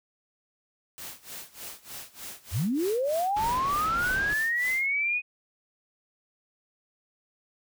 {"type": "noise with tremolo", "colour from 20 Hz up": "white", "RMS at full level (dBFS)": -39, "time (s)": [0.98, 4.86], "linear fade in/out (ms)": 0, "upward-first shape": "sine", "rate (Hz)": 3.3, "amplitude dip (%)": 90}
{"type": "linear sweep", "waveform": "sine", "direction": "up", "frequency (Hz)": [65.41, 2505], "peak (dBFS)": -24, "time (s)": [2.51, 5.22], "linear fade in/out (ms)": 50}
{"type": "low-pass noise", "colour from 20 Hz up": "pink", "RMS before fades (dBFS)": -37, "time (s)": [3.36, 4.34], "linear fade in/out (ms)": 10, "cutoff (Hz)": 4700, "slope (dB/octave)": 12}
{"effects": []}